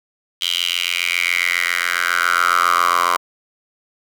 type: tone with high-pass filter sweep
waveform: 10% pulse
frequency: 87.31 Hz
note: F2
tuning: in tune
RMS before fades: -18 dBFS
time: 0.41-3.17 s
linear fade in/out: 10 ms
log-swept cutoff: 3200 to 1000 Hz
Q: 5.5
effects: none